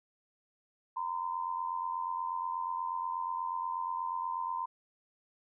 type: tone pair together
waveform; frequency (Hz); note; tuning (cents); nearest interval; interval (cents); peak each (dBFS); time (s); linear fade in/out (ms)
sine; 932.3 / 1020.6; A#5 / C6; 0 / -43; major second; 157; -36 / -35; 0.96-4.66; 10
effects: none